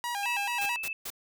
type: tone with vibrato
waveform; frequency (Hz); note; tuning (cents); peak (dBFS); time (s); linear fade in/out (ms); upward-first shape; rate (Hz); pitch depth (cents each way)
sawtooth; 880; A5; 0; -27; 0.04-0.76; 0; square; 4.6; 150
type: tone with tremolo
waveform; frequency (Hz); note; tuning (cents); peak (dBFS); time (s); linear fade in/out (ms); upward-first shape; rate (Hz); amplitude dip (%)
sine; 2627; E7; -7; -29; 0.23-0.93; 2; sine; 2.9; 40
type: noise bursts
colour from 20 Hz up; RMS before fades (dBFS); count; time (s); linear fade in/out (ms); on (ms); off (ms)
white; -37; 3; 0.61-1.103; 5; 51; 170
effects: none